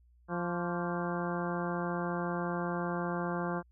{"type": "harmonic tone with a mistuned harmonic", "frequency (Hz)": 174.61, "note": "F3", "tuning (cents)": 0, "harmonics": [1, 2, 3, 4, 5, 6, 7, 8, 9], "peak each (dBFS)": [-35, -38, -40, -41, -42, -43, -43, -44, -45], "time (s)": [0.28, 3.63], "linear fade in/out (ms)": 50, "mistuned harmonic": 7, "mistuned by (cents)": -92, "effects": ["added 60 Hz sine -60 dBFS peak until 3.71 s"]}